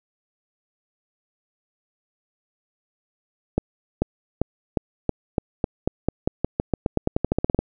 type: accelerating click train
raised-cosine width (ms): 2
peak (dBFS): -6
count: 24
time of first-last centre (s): 3.58-7.59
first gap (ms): 440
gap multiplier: 0.9
effects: none